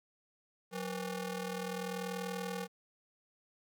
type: ring-modulated tone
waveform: sawtooth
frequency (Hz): 328.5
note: E4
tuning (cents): -6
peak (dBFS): -30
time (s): 0.71-2.68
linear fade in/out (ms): 50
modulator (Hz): 144
effects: none